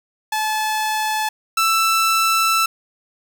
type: tone pair in turn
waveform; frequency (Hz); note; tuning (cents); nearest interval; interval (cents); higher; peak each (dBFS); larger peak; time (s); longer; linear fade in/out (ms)
sawtooth; 864 / 1326.8; A5 / E6; -32 / +11; perfect fifth; 743; second; -15 / -11; second; 0.32-1.29 / 1.57-2.66; second; 5
effects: 7-bit